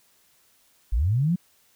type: linear sweep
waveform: sine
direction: up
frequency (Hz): 43.65 to 185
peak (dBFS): -19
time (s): 0.92-1.36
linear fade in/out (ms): 10
effects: white hiss -62 dBFS RMS until 1.75 s